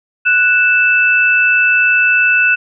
sine tone pair together, 1480 / 2637 Hz, F#6 / E7, 0 / 0 cents, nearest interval minor seventh, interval 1000 cents, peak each -11 dBFS, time 0.25-2.56 s, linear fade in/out 20 ms, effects none

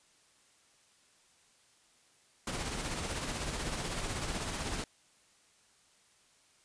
pink noise with tremolo, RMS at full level -35 dBFS, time 2.47-4.84 s, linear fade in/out 2 ms, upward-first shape sine, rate 16 Hz, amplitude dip 40%, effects white hiss -66 dBFS RMS until 6.64 s + resampled to 22050 Hz

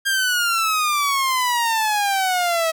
sawtooth exponential sweep, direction down, 1615 to 641 Hz, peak -14 dBFS, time 0.05-2.72 s, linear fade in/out 20 ms, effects none

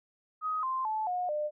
sine tone with pitch steps, 1257 / 1044.9 / 868.5 / 722 / 600.1 Hz, D#6 / C6 / A5 / F#5 / D5, +17 / -3 / -23 / -43 / +37 cents, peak -29 dBFS, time 0.41-1.51 s, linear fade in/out 50 ms, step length 220 ms, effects none

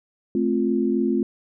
sine chord, F major, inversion first, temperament just, 218.3 / 261.9 / 349.2 Hz, A3 / C4 / F4, -13 / +2 / 0 cents, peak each -23 dBFS, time 0.35-1.23 s, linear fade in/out 2 ms, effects none

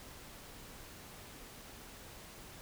silence, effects pink hiss -52 dBFS RMS until 2.61 s

